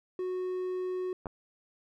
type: tone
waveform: triangle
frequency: 367.5 Hz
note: F#4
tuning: 12 cents flat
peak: -29 dBFS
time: 0.19-1.13 s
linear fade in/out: 2 ms
type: clicks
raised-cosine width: 1 ms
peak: -24 dBFS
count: 2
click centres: 1.258 / 1.268 s
effects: none